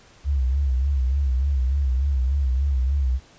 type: tone with vibrato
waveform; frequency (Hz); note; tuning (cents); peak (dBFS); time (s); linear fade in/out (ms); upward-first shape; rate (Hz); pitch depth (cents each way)
sine; 66.9; C2; +39; -18; 0.24-3.2; 50; sine; 3.4; 110
effects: pink hiss -52 dBFS RMS until 3.38 s + resampled to 16000 Hz